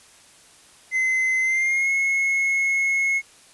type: tone with pitch glide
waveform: triangle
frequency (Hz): 2053 to 2175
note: C7 to C#7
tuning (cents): -33 to -33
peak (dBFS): -17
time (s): 0.91-3.22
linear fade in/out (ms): 50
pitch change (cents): +100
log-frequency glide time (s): 1.41-1.91
effects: white hiss -51 dBFS RMS until 3.53 s + resampled to 24000 Hz